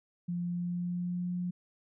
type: tone with pitch glide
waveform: sine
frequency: 174.61 to 178.18 Hz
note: F3 to F3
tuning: 0 to +35 cents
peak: -31 dBFS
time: 0.28-1.51 s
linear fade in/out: 10 ms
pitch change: +35 cents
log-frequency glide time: 0.43-1.33 s
effects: none